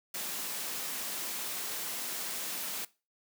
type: high-pass noise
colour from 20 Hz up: white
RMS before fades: -37 dBFS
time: 0.14-2.85 s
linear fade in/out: 5 ms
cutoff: 160 Hz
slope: 24 dB/octave
effects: noise-tail reverb RT60 0.3 s tail -20 dB re dry